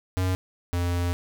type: tone pair in turn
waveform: square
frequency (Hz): 92.4 / 87.54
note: F#2 / F2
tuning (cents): -2 / +5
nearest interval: minor second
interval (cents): 93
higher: first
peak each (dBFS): -23 / -24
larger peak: first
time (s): 0.17-0.35 / 0.73-1.13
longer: second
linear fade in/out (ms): 0
effects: none